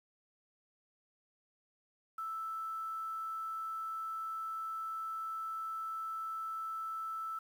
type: tone with quantisation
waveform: sine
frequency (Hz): 1318.5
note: E6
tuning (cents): 0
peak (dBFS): -37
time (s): 2.18-7.39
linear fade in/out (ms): 5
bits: 10
effects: none